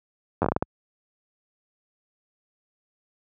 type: slowing click train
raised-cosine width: 1 ms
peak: -8 dBFS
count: 8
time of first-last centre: 0.42-0.625 s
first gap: 10 ms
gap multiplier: 1.35
effects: high-pass 60 Hz 12 dB/octave